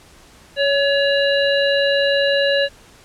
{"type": "harmonic tone with a mistuned harmonic", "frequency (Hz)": 565, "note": "C#5", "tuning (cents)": 33, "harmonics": [1, 3, 5, 7], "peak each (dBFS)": [-16, -21, -23, -24], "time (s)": [0.56, 2.69], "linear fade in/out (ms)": 50, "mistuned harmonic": 1, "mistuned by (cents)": -17, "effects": ["pink hiss -47 dBFS RMS until 3.04 s", "low-pass 10000 Hz 12 dB/octave"]}